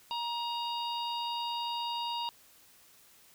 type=harmonic tone with a mistuned harmonic; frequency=945 Hz; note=A#5; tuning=23 cents sharp; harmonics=1 / 3 / 4 / 5; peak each=-34 / -40 / -40 / -45 dBFS; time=0.11-2.29 s; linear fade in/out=0 ms; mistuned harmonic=4; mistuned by=-24 cents; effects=white hiss -60 dBFS RMS until 3.34 s